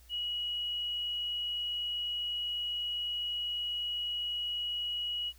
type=tone; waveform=sine; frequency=2912 Hz; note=F#7; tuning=28 cents flat; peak=-32 dBFS; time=0.09-5.33 s; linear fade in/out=50 ms; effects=added 60 Hz sine -56 dBFS peak until 5.38 s + white hiss -63 dBFS RMS until 5.38 s